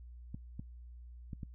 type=clicks; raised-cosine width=5 ms; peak=-29 dBFS; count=4; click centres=0.345 / 0.595 / 1.332 / 1.432 s; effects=noise-tail reverb RT60 0.1 s tail -21 dB re dry + added 60 Hz sine -48 dBFS peak until 1.54 s